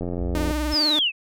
click train, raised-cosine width 2 ms, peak -16 dBFS, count 45, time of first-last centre 0.01-0.51 s, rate 88 Hz
sine tone, 60.8 Hz, B1, 26 cents flat, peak -25 dBFS, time 0.19-0.74 s, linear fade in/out 0 ms
sawtooth tone with vibrato, 302 Hz, D4, 48 cents sharp, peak -21 dBFS, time 0.35-0.99 s, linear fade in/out 0 ms, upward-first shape sine, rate 20 Hz, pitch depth 52 cents each way
sine linear sweep, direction down, 5340 to 2489 Hz, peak -18 dBFS, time 0.71-1.12 s, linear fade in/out 50 ms
effects none

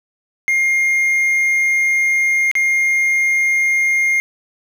triangle tone with dropouts, 2124 Hz, C7, 25 cents sharp, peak -11 dBFS, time 0.48-4.2 s, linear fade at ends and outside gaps 0 ms, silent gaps 2.514-2.553 s, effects none

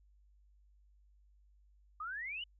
sine exponential sweep, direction up, 1200 to 3016 Hz, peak -39 dBFS, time 2-2.44 s, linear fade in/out 5 ms, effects added 50 Hz sine -63 dBFS peak until 2.59 s

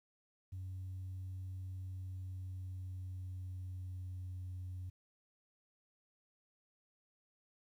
sine tone with pitch glide, 93.3 to 91.54 Hz, F#2 to F#2, +15 to -18 cents, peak -40 dBFS, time 0.52-4.9 s, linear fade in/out 10 ms, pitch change -33 cents, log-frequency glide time 1.81-4.41 s, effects tanh soft clip ceiling -39 dBFS + 12-bit

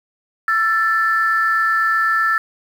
sine tone pair together, 1336 / 1759.1 Hz, E6 / A6, +23 / -1 cents, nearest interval perfect fourth, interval 476 cents, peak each -16 dBFS, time 0.48-2.38 s, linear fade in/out 2 ms, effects tanh soft clip ceiling -7 dBFS + 7-bit

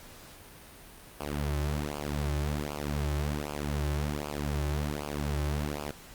sawtooth tone with flanger, 73.42 Hz, D2, in tune, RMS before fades -32 dBFS, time 1.2-5.91 s, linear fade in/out 5 ms, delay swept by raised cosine 0.51 to 4.31 ms, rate 1.3 Hz, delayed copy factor -0.95, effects pink hiss -50 dBFS RMS until 6.14 s + Opus 48 kbps

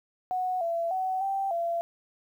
sine tone with pitch steps, 737 / 674 / 752 / 781 / 680 Hz, F#5 / E5 / F#5 / G5 / F5, -7 / +38 / +28 / -7 / -46 cents, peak -26 dBFS, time 0.31-1.81 s, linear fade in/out 0 ms, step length 300 ms, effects 10-bit

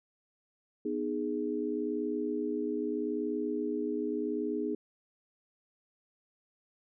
sine chord, G# minor, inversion first, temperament equal with one note detuned, 246.9 / 307.7 / 415.3 Hz, B3 / D#4 / G#4, 0 / -19 / 0 cents, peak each -36 / -34 / -34 dBFS, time 0.85-4.75 s, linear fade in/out 5 ms, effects none

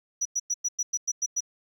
sine tone bursts, 5870 Hz, F#8, 15 cents flat, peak -22 dBFS, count 9, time 0.21-1.406 s, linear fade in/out 10 ms, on 44 ms, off 100 ms, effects tanh soft clip ceiling -21 dBFS + 10-bit

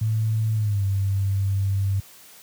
sine tone with pitch glide, 110 to 98 Hz, A2 to G2, 0 to 0 cents, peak -19 dBFS, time 0.01-2 s, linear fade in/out 5 ms, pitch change -200 cents, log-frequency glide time 0.54-0.84 s, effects white hiss -48 dBFS RMS until 2.42 s + high-pass 60 Hz 12 dB/octave

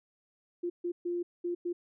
sine tone bursts at uneven times, 349.2 Hz, F4, in tune, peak -30 dBFS, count 5, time 0.63-0.7 / 0.84-0.92 / 1.05-1.23 / 1.44-1.55 / 1.65-1.73 s, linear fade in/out 10 ms, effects none

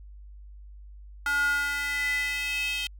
square tone with high-pass filter sweep, 286.2 Hz, D4, 45 cents flat, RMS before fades -28 dBFS, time 1.26-2.87 s, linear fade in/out 2 ms, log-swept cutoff 1300 to 2900 Hz, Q 6.6, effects added 50 Hz sine -43 dBFS peak until 2.99 s

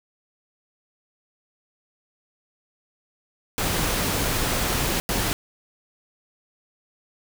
pink noise bursts at uneven times, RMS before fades -24 dBFS, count 2, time 3.58-5 / 5.09-5.33 s, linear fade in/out 0 ms, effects none

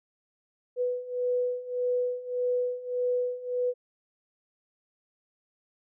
sine beating tone pair, 493.9 / 495.6 Hz, B4 / B4, 0 / +6 cents, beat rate 1.7 Hz, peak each -31 / -28 dBFS, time 0.76-3.74 s, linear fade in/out 50 ms, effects none

